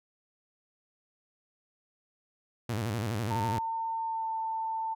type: tone with vibrato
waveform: sawtooth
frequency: 110 Hz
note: A2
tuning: in tune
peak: -26 dBFS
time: 2.69-3.59 s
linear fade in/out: 5 ms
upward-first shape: square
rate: 12 Hz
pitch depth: 130 cents each way
type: tone with pitch glide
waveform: sine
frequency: 904 to 892.6 Hz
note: A5 to A5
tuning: +47 to +25 cents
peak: -30 dBFS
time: 3.3-4.95 s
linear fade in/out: 20 ms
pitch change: -22 cents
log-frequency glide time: 3.93-4.32 s
effects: none